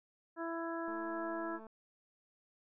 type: harmonic tone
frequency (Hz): 332.3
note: E4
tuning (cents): +14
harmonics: 1 / 2 / 3 / 4 / 5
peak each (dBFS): -40 / -43 / -45 / -46 / -47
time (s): 0.36-1.6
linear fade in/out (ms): 50
type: click train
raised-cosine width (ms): 1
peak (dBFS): -40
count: 175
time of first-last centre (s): 0.88-1.667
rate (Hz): 221
effects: none